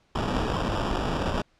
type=noise with sample-and-hold; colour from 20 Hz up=pink; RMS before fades=-27 dBFS; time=0.15-1.42 s; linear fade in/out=5 ms; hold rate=2100 Hz; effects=pink hiss -65 dBFS RMS until 1.59 s + low-pass 5000 Hz 12 dB/octave